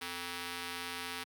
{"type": "ring-modulated tone", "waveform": "5% pulse", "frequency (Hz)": 349.2, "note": "F4", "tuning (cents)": 0, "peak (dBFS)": -24, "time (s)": [0.01, 1.24], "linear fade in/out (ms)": 10, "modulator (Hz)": 607, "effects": ["high-pass 150 Hz 12 dB/octave"]}